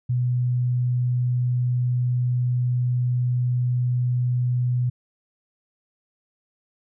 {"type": "tone", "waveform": "sine", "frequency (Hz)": 123.8, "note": "B2", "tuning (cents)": 5, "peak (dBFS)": -19, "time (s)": [0.09, 4.9], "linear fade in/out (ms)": 10, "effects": []}